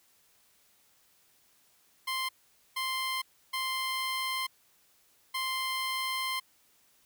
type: tone bursts at uneven times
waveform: 15% pulse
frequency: 1046.5 Hz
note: C6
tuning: in tune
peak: -24 dBFS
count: 4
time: 2.07-2.29 / 2.76-3.22 / 3.53-4.47 / 5.34-6.4 s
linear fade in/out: 10 ms
effects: white hiss -66 dBFS RMS until 7.05 s